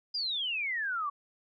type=exponential sweep; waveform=sine; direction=down; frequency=4990 to 1116 Hz; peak=-30 dBFS; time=0.14-1.1 s; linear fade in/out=10 ms; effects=none